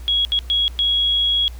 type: tone bursts at uneven times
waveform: sine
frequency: 3322 Hz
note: G#7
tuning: in tune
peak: -15 dBFS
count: 4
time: 0.08-0.25 / 0.32-0.39 / 0.5-0.68 / 0.79-1.48 s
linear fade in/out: 0 ms
effects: added 60 Hz sine -31 dBFS peak until 1.59 s + pink hiss -47 dBFS RMS until 1.59 s